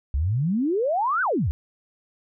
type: exponential two-way sweep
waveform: sine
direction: up then down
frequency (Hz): 63.3 to 1568 to 63.3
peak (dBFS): -20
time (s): 0.14-1.51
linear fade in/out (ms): 0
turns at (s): 1.22
effects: none